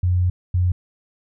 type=tone pair in turn; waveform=sine; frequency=90 / 90 Hz; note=F#2 / F#2; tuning=-47 / -47 cents; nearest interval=unison; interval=0 cents; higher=neither; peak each=-15 dBFS; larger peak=neither; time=0.03-0.3 / 0.54-0.72 s; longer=first; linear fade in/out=5 ms; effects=none